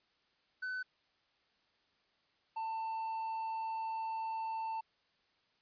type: tone pair in turn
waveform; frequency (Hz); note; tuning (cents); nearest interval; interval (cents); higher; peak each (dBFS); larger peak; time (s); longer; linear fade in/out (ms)
triangle; 1508 / 892.8; F#6 / A5; +32 / +25; major sixth; 907; first; -35 / -34; second; 0.62-0.83 / 2.56-4.81; second; 10
effects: white hiss -74 dBFS RMS until 5.61 s + resampled to 11025 Hz